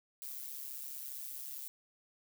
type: noise with amplitude modulation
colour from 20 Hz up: violet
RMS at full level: -41 dBFS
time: 0.22-1.68 s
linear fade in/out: 0 ms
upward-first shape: sine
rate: 135 Hz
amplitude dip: 75%
effects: none